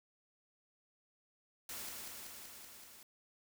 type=noise with echo; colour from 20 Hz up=white; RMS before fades=-45 dBFS; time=1.69-1.89 s; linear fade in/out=2 ms; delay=190 ms; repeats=6; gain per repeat=-2 dB; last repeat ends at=3.03 s; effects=none